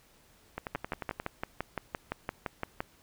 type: two click trains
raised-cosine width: 0.5 ms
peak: -17 / -20 dBFS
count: 13 / 8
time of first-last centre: 0.75-2.805 / 0.58-1.199 s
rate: 5.84 / 11.3 Hz
effects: pink hiss -62 dBFS RMS until 3.02 s